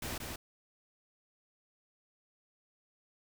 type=noise with echo; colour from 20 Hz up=pink; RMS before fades=-39 dBFS; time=0.02-0.18 s; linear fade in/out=5 ms; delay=180 ms; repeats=1; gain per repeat=-3 dB; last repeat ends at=0.36 s; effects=none